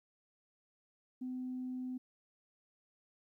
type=tone; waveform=sine; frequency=254.3 Hz; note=C4; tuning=49 cents flat; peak=-37 dBFS; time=1.21-1.98 s; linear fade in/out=10 ms; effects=tanh soft clip ceiling -33 dBFS + 13-bit